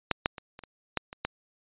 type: clicks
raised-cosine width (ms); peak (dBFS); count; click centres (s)
0.3; -8 / -6 / -23 / -27 / -27 / -11 / -24 / -12; 8; 0.113 / 0.259 / 0.382 / 0.591 / 0.637 / 0.973 / 1.129 / 1.25
effects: resampled to 8000 Hz